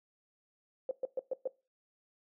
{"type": "tone bursts", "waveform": "sine", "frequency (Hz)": 523, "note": "C5", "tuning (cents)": -1, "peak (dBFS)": -30, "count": 5, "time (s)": [0.89, 1.475], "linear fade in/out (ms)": 2, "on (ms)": 21, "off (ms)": 120, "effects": ["noise-tail reverb RT60 0.3 s tail -21 dB re dry"]}